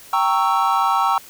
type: chord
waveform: triangle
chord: G diminished seventh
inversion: none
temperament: equal with one note detuned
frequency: 784 / 924.3 / 1108.7 / 1318.5 Hz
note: G5 / Bb5 / Db6 / Fb6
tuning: 0 / -15 / 0 / 0 cents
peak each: -19 dBFS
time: 0.13-1.18 s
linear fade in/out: 2 ms
effects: white hiss -43 dBFS RMS until 1.29 s